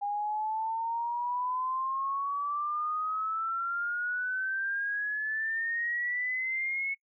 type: exponential sweep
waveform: sine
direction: up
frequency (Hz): 810 to 2206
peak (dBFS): -29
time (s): 0.01-6.95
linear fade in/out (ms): 20
effects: noise-tail reverb RT60 0.1 s tail -25 dB re dry